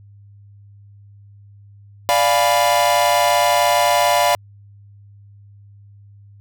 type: chord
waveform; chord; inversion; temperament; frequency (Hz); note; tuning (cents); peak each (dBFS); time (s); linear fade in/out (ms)
45% pulse; D diminished seventh; none; equal; 587.3 / 698.5 / 830.6 / 987.8; D5 / F5 / Ab5 / Cb6; 0 / 0 / 0 / 0; -19 / -17 / -23 / -19; 2.09-4.35; 0
effects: added 101 Hz sine -42 dBFS peak until 6.4 s